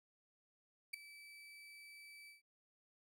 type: tone with ADSR envelope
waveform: 35% pulse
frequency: 2309 Hz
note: D7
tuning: 30 cents flat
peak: -35 dBFS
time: 0.93-2.42 s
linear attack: 11 ms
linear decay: 5 ms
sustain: -18 dB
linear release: 140 ms
effects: none